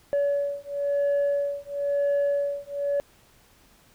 sine beating tone pair, 568 / 568.99 Hz, C#5 / C#5, +42 / +45 cents, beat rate 0.99 Hz, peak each -24 dBFS, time 0.13-3 s, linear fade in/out 0 ms, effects tanh soft clip ceiling -19 dBFS + pink hiss -58 dBFS RMS until 3.94 s

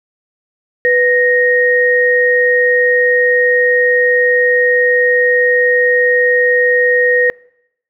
sine tone pair together, 493.9 / 1864.7 Hz, B4 / A#6, 0 / 0 cents, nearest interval octave + major seventh, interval 2300 cents, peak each -11 dBFS, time 0.85-7.3 s, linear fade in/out 0 ms, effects noise-tail reverb RT60 0.8 s tail -25 dB re dry

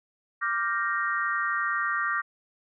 sine chord, G minor seventh, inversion second, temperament equal, 1174.7 / 1396.9 / 1568 / 1864.7 Hz, D6 / F6 / G6 / Bb6, 0 / 0 / 0 / 0 cents, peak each -29 / -31 / -32 / -30 dBFS, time 0.41-2.22 s, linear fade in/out 20 ms, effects none

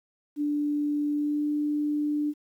sine tone with pitch glide, 293.7 to 296.4 Hz, D4 to D4, 0 to +16 cents, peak -24 dBFS, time 0.36-2.34 s, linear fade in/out 50 ms, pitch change +16 cents, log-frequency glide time 1.12-1.46 s, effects 10-bit

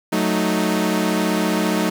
sawtooth chord, D# diminished, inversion first, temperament equal, 185 / 220 / 311.1 Hz, F#3 / A3 / D#4, 0 / 0 / 0 cents, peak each -18 dBFS, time 0.12-1.9 s, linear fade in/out 10 ms, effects 8-bit

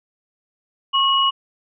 sine tone pair together, 1091 / 2913 Hz, C#6 / F#7, -28 / -28 cents, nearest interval octave + perfect fourth, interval 1700 cents, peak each -17 dBFS, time 0.93-1.31 s, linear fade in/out 20 ms, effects none

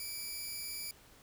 10% pulse tone pair together, 2321 / 4918 Hz, D7 / D#8, -21 / -21 cents, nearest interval octave + minor second, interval 1300 cents, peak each -34 / -35 dBFS, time 0-0.91 s, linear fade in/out 2 ms, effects pink hiss -60 dBFS RMS until 1.22 s

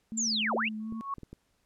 sine tone with vibrato, 220 Hz, A3, in tune, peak -34 dBFS, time 0.12-1.01 s, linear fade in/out 0 ms, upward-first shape sine, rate 2.7 Hz, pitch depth 36 cents each way
sine linear two-way sweep, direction down then up, 7459 to 323.6 to 2958 Hz, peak -27 dBFS, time 0.17-0.69 s, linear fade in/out 10 ms, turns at 0.55 s
sine tone with exponential growth, 1105 Hz, C#6, 6 cents flat, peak -28 dBFS, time 0.8-1.14 s, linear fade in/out 2 ms, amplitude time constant 72 ms
clicks, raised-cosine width 3 ms, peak -31 dBFS, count 4, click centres 0.924 / 1.183 / 1.233 / 1.33 s
effects pink hiss -73 dBFS RMS until 1.65 s + low-pass 12000 Hz 12 dB/octave

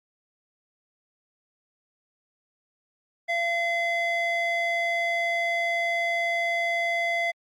square tone with band-pass filter, 683 Hz, F5, 39 cents flat, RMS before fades -26 dBFS, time 3.28-7.32 s, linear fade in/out 20 ms, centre 1600 Hz, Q 5.6, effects Opus 48 kbps

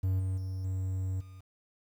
triangle tone with level steps, 94 Hz, F#2, 28 cents sharp, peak -24 / -27 / -31 / -28 / -44 dBFS, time 0.03-1.41 s, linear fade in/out 10 ms, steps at 0.19 / 0.37 / 0.64 / 1.2 s, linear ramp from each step 10 ms, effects 10-bit

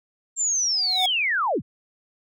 sine linear sweep, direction down, 7459 to 55 Hz, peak -20 dBFS, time 0.36-1.62 s, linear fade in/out 50 ms
square tone with exponential growth, 743 Hz, F#5, 7 cents sharp, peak -20 dBFS, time 0.71-1.06 s, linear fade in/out 5 ms, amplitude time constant 74 ms
effects none

